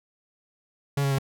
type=tone with pitch steps; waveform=45% pulse; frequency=140.8 / 138.38 / 136 Hz; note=C#3 / C#3 / C#3; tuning=+27 / -3 / -33 cents; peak=-22 dBFS; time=0.97-1.186 s; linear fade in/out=5 ms; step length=72 ms; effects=none